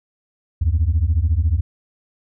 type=beating tone pair; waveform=sine; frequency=73.42 / 87.42 Hz; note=D2 / F2; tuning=0 / +2 cents; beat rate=14 Hz; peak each=-16 / -16 dBFS; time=0.61-1.61 s; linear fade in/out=10 ms; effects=tanh soft clip ceiling -10 dBFS